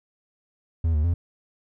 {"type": "tone with pitch steps", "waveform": "triangle", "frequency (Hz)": [82.1, 75.7, 85.6], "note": ["E2", "D#2", "F2"], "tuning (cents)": [-6, -47, -34], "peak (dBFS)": -17, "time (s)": [0.84, 1.14], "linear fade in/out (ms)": 5, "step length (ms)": 100, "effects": []}